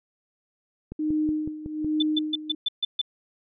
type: click train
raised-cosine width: 3 ms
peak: -22 dBFS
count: 6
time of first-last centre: 0.92-1.846 s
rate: 5.4 Hz
type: tone with tremolo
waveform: sine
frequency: 307.2 Hz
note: D#4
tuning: 22 cents flat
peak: -21 dBFS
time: 0.99-2.55 s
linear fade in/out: 5 ms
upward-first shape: sine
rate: 1.2 Hz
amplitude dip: 80%
type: tone bursts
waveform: sine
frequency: 3519 Hz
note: A7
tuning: in tune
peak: -21 dBFS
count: 7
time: 2-3.015 s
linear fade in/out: 5 ms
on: 25 ms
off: 140 ms
effects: none